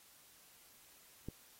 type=click; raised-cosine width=3 ms; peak=-29 dBFS; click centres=1.286 s; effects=white hiss -63 dBFS RMS until 1.59 s + AAC 48 kbps

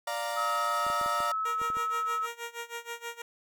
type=chord; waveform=30% pulse; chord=Bb major; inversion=first; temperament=equal; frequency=587.3 / 698.5 / 932.3 Hz; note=D5 / F5 / Bb5; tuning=0 / 0 / 0 cents; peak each=-33 dBFS; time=0.07-1.32 s; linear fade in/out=5 ms
type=tone with pitch glide; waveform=sine; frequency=1282 to 1296.1 Hz; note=E6 to E6; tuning=-49 to -30 cents; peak=-28 dBFS; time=0.36-2.27 s; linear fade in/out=20 ms; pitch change=+19 cents; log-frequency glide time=0.71-1.34 s
type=clicks; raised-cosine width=2 ms; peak=-31 dBFS; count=8; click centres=0.866 / 0.901 / 1.013 / 1.061 / 1.204 / 1.616 / 1.702 / 1.769 s
type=tone with tremolo; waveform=10% pulse; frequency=469.1 Hz; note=A#4; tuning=11 cents sharp; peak=-26 dBFS; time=1.45-3.22 s; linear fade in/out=5 ms; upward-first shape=sine; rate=6.3 Hz; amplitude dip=90%
effects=none

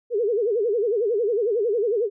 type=tone with vibrato; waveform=sine; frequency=440 Hz; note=A4; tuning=in tune; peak=-19 dBFS; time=0.1-2.1 s; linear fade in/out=50 ms; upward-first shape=sine; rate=11 Hz; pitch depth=190 cents each way; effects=none

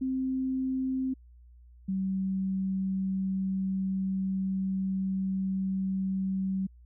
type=tone pair in turn; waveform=sine; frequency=261.6 / 190.91 Hz; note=C4 / G3; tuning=0 / -46 cents; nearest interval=perfect fourth; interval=546 cents; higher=first; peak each=-27 dBFS; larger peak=neither; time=0.01-1.14 / 1.88-6.67 s; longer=second; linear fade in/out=10 ms; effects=added 60 Hz sine -51 dBFS peak until 6.85 s

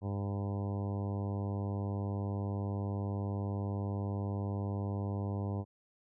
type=harmonic tone; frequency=100 Hz; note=G2; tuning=35 cents sharp; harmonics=1 / 2 / 3 / 4 / 5 / 6 / 7 / 8 / 9 / 10; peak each=-34 / -40 / -44 / -46 / -48 / -50 / -51 / -52 / -53 / -54 dBFS; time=0.01-5.65 s; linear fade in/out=50 ms; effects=none

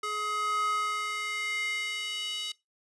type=tone with high-pass filter sweep; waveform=square; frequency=421.5 Hz; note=G#4; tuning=26 cents sharp; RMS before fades=-32 dBFS; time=0.03-2.52 s; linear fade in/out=5 ms; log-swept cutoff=900 to 3300 Hz; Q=3.9; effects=noise-tail reverb RT60 0.2 s tail -20 dB re dry + resampled to 24000 Hz

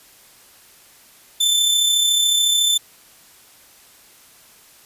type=tone with amplitude modulation; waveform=sawtooth; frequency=3535 Hz; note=A7; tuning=7 cents sharp; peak=-10 dBFS; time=1.4-2.78 s; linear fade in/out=10 ms; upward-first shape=sine; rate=33.9 Hz; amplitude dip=35%; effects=white hiss -49 dBFS RMS until 4.85 s + resampled to 32000 Hz

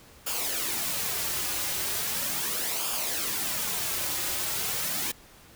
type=noise with flanger; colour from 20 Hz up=white; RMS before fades=-30 dBFS; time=0.26-5.12 s; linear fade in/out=10 ms; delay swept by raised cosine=0.5 to 4.5 ms; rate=0.38 Hz; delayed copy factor=-0.6; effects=pink hiss -53 dBFS RMS until 5.55 s

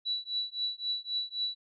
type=tone with tremolo; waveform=sine; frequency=3939 Hz; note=B7; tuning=5 cents flat; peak=-27 dBFS; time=0.05-1.55 s; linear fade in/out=20 ms; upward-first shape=triangle; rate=3.8 Hz; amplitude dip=100%; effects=none

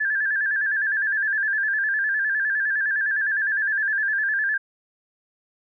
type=tone with vibrato; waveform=sine; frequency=1661.2 Hz; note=G#6; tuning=in tune; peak=-20 dBFS; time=0-4.58 s; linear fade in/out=10 ms; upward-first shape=square; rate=9.8 Hz; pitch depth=69 cents each way; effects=none

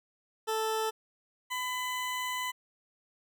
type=tone pair in turn; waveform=20% pulse; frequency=440 / 1004.5 Hz; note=A4 / B5; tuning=0 / +29 cents; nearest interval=octave + major second; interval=1429 cents; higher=second; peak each=-24 / -27 dBFS; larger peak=first; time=0.47-0.91 / 1.5-2.52 s; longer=second; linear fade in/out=20 ms; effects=none

